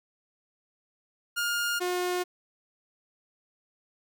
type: tone pair in turn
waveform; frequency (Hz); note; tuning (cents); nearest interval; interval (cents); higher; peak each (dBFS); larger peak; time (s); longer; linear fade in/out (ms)
sawtooth; 1415 / 359.3; F6 / F4; +22 / +49; 2 octaves; 2373; first; -23; neither; 1.36-1.8 / 1.8-2.24; neither; 20
effects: none